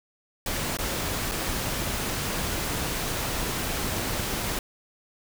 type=noise with dropouts; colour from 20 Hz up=pink; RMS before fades=-29 dBFS; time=0.46-4.59 s; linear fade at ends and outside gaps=2 ms; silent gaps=0.771-0.787 / 1.314-1.318 s; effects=none